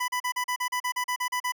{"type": "tone bursts", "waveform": "25% pulse", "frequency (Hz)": 994, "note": "B5", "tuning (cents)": 11, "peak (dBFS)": -22, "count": 13, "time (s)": [0, 1.522], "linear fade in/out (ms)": 10, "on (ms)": 82, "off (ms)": 38, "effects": []}